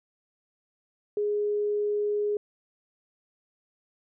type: tone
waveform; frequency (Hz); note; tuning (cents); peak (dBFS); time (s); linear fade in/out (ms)
sine; 415.3; G#4; 0; -24; 1.17-2.37; 2
effects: none